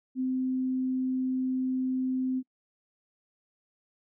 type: tone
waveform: sine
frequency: 258.3 Hz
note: C4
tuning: 22 cents flat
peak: -26 dBFS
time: 0.15-2.43 s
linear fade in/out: 50 ms
effects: noise-tail reverb RT60 0.1 s tail -25 dB re dry